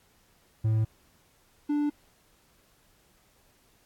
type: tone pair in turn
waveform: triangle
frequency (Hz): 110 / 293.7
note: A2 / D4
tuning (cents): 0 / 0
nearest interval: octave + perfect fourth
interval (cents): 1700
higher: second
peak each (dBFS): -20 / -22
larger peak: first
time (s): 0.64-0.85 / 1.69-1.9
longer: neither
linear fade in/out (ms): 10
effects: pink hiss -64 dBFS RMS until 3.85 s + AAC 64 kbps